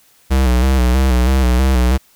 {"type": "tone with vibrato", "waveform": "square", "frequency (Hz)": 63.8, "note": "C2", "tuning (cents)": -43, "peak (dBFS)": -11, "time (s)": [0.3, 1.98], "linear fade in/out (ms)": 20, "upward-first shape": "square", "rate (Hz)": 3.1, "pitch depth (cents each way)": 58, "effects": ["white hiss -52 dBFS RMS until 2.15 s"]}